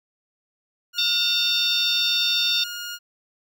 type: tone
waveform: 15% pulse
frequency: 1426 Hz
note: F6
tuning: 36 cents sharp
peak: -24 dBFS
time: 0.93-2.99 s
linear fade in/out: 50 ms
type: harmonic tone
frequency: 906 Hz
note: A#5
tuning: 50 cents flat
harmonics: 3 / 4 / 5 / 6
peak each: -28 / -21 / -27 / -28 dBFS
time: 0.98-2.64 s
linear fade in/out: 5 ms
effects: none